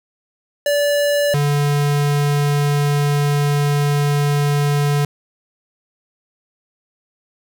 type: tone pair in turn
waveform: square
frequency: 579 / 144.75 Hz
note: D5 / D3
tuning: -25 / -25 cents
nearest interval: 2 octaves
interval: 2400 cents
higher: first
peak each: -15 / -15 dBFS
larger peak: neither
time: 0.66-1.34 / 1.34-5.05 s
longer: second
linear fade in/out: 2 ms
effects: none